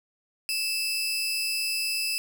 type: tone pair together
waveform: sawtooth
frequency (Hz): 2637 / 4974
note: E7 / D#8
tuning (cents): 0 / -1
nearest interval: major seventh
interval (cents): 1099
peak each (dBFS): -26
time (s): 0.49-2.18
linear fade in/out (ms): 0
effects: none